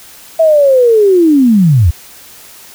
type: linear sweep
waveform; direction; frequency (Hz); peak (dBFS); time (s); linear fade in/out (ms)
sine; down; 660 to 71.7; -4; 0.39-1.91; 10
effects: white hiss -36 dBFS RMS until 2.74 s